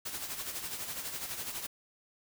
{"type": "noise with tremolo", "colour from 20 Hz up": "white", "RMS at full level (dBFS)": -37, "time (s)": [0.05, 1.67], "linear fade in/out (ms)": 10, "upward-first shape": "sine", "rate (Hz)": 12, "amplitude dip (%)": 55, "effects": []}